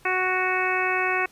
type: harmonic tone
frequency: 370 Hz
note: F#4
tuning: in tune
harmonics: 1 / 2 / 3 / 4 / 5 / 6 / 7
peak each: -29 / -29 / -29 / -29 / -29 / -29 / -29 dBFS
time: 0.05-1.26 s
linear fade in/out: 5 ms
effects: pink hiss -55 dBFS RMS until 1.31 s + resampled to 32000 Hz